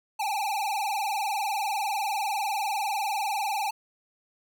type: tone with vibrato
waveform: square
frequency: 830 Hz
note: G#5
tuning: 1 cent flat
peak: -27 dBFS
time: 0.19-3.71 s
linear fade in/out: 10 ms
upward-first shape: sine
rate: 20 Hz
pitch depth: 120 cents each way
effects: none